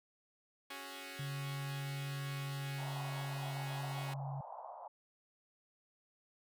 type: chord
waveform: 5% pulse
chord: C# suspended fourth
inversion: none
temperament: equal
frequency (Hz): 277.2 / 370 / 415.3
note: C#4 / F#4 / G#4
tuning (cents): 0 / 0 / 0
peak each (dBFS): -37 / -39 / -42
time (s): 0.7-4.14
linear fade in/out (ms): 5
type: tone with pitch glide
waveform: sine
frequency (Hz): 140 to 137.75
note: C#3 to C#3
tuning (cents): +18 to -11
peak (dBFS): -39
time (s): 1.19-4.41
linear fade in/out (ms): 5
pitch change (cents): -29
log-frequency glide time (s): 1.71-4.23
type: band-pass noise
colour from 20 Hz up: white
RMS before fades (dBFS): -49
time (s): 2.78-4.88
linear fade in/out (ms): 5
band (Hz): 630 to 940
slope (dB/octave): 48
effects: none